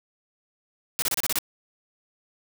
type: noise bursts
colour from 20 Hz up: white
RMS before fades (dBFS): -25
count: 7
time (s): 0.99-1.387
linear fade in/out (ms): 0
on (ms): 31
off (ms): 30
effects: none